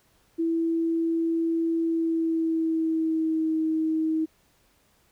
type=tone with pitch glide; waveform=sine; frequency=329.9 to 317.4 Hz; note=E4 to D#4; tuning=+1 to +35 cents; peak=-22 dBFS; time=0.38-4.26 s; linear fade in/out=20 ms; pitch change=-66 cents; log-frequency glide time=1.82-3.57 s; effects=pink hiss -64 dBFS RMS until 5.11 s